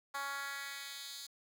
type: tone with high-pass filter sweep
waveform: 10% pulse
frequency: 278.8 Hz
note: C#4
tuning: 10 cents sharp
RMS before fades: -43 dBFS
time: 0.14-1.27 s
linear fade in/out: 10 ms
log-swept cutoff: 1000 to 4500 Hz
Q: 1.6
effects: 11-bit